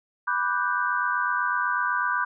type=chord; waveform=sine; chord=G major seventh; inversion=first; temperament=equal; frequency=987.8 / 1174.7 / 1480 / 1568 Hz; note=B5 / D6 / F#6 / G6; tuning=0 / 0 / 0 / 0 cents; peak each=-28 dBFS; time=0.27-2.25 s; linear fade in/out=10 ms; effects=none